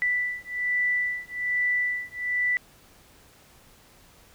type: beating tone pair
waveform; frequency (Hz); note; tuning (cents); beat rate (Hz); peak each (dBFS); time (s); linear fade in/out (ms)
sine; 1975.5 / 1976.7; B6 / B6; 0 / +1; 1.2; -27; 0.02-2.57; 0
effects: pink hiss -55 dBFS RMS until 4.34 s